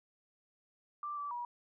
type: tone with pitch steps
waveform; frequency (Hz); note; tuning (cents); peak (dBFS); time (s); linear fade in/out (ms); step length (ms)
sine; 1178 / 1158 / 962; D6 / D6 / B5; +5 / -25 / -46; -37; 1.03-1.45; 2; 140
effects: none